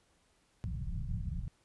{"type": "low-pass noise", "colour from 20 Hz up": "pink", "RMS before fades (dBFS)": -37, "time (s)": [0.64, 1.48], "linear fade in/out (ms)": 0, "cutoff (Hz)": 180, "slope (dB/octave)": 48, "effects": ["pink hiss -71 dBFS RMS until 1.64 s", "resampled to 24000 Hz"]}